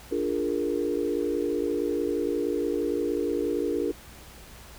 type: chord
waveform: sine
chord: Bb dominant seventh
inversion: first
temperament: equal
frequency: 293.7 / 349.2 / 415.3 / 466.2 Hz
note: D4 / F4 / Ab4 / Bb4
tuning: 0 / 0 / 0 / 0 cents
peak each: -30 dBFS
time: 0.11-3.92 s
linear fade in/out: 10 ms
effects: added 60 Hz sine -50 dBFS peak until 4.78 s + pink hiss -48 dBFS RMS until 4.78 s

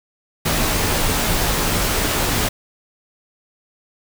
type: noise with comb filter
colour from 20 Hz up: pink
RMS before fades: -19 dBFS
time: 0.45-2.49 s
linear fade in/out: 10 ms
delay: 15 ms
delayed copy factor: -0.5
effects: none

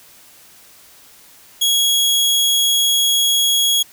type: tone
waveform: sawtooth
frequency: 3322 Hz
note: G#7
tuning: in tune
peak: -10 dBFS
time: 1.61-3.83 s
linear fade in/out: 10 ms
effects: white hiss -46 dBFS RMS until 3.92 s

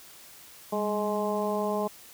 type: harmonic tone with a mistuned harmonic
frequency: 210 Hz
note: G#3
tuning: 19 cents sharp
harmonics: 1 / 2 / 3 / 4 / 5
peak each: -32 / -31 / -31 / -34 / -35 dBFS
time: 0.72-1.88 s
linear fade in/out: 10 ms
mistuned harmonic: 1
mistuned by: -58 cents
effects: white hiss -50 dBFS RMS until 2.13 s

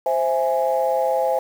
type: chord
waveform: sine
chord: C augmented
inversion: none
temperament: equal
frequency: 523.3 / 659.3 / 830.6 Hz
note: C5 / E5 / G#5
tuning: 0 / 0 / 0 cents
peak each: -20 / -22 / -22 dBFS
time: 0.06-1.39 s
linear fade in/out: 2 ms
effects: tanh soft clip ceiling -9 dBFS + 7-bit

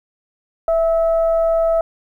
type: tone with frequency modulation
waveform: sine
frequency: 659.3 Hz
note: E5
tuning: in tune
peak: -13 dBFS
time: 0.68-1.81 s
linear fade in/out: 2 ms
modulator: 638 Hz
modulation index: 0.32
effects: 9-bit

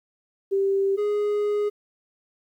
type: tone pair in turn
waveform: sine / triangle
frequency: 392 / 415 Hz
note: G4 / G#4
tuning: 0 / -1 cents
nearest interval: minor second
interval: 99 cents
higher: second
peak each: -19 dBFS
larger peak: neither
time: 0.51-0.97 / 0.97-1.7 s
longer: second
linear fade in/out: 20 ms
effects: 10-bit

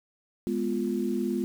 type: chord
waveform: sine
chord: F diminished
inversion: first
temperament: equal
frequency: 207.7 / 246.9 / 349.2 Hz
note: Ab3 / Cb4 / F4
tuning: 0 / 0 / 0 cents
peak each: -30 dBFS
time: 0.47-1.44 s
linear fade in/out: 0 ms
effects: 8-bit

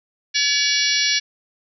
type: harmonic tone with a mistuned harmonic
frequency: 570 Hz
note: C#5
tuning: 48 cents sharp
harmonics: 3 / 4 / 5 / 6 / 7 / 8 / 9 / 10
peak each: -26 / -24 / -26 / -25 / -26 / -24 / -25 / -24 dBFS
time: 0.34-1.2 s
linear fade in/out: 20 ms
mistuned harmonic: 8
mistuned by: -49 cents
effects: none

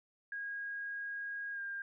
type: tone with pitch glide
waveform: sine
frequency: 1637 to 1602.4 Hz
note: G#6 to G6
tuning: -25 to +38 cents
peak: -38 dBFS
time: 0.32-1.82 s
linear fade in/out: 2 ms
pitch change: -37 cents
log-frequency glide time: 1.53-1.6 s
effects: none

